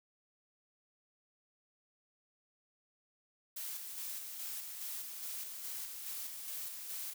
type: noise with tremolo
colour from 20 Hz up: blue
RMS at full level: -42 dBFS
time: 3.56-7.14 s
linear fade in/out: 10 ms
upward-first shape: square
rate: 2.4 Hz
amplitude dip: 35%
effects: none